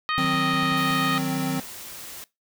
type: harmonic tone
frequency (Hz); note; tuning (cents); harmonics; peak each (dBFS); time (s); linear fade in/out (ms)
622.3; D#5; 0; 2 / 3 / 4 / 5 / 6 / 7; -25 / -30 / -33 / -33 / -35 / -37; 0.09-1.18; 0
type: chord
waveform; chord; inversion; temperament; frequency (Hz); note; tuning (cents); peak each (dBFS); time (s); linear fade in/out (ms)
square; C diminished; first; equal; 155.56 / 185 / 261.6; Eb3 / Gb3 / C4; 0 / 0 / 0; -30 / -31 / -27; 0.18-1.6; 0
type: clicks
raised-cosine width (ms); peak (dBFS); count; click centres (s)
3; -29; 6; 0.246 / 0.342 / 0.539 / 0.63 / 0.721 / 0.909
type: noise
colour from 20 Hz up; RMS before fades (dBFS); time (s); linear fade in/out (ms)
white; -39; 0.77-2.24; 0
effects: noise-tail reverb RT60 0.2 s tail -20 dB re dry